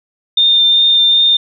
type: tone with vibrato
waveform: sine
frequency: 3618 Hz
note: A7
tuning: 48 cents sharp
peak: -7 dBFS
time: 0.37-1.37 s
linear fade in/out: 5 ms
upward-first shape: triangle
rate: 2.6 Hz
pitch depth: 11 cents each way
effects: none